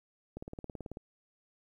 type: click train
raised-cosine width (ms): 2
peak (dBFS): -28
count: 12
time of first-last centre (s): 0.37-0.971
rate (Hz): 18.3
effects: 11-bit